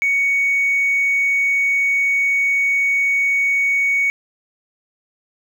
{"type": "tone with hard clipping", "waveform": "triangle", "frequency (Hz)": 2232, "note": "C#7", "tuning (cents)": 11, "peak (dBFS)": -14, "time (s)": [0.02, 4.1], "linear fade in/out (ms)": 0, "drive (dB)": 2, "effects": []}